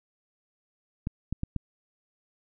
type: clicks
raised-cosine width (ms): 5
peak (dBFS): -17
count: 4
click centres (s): 1.071 / 1.326 / 1.434 / 1.563
effects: none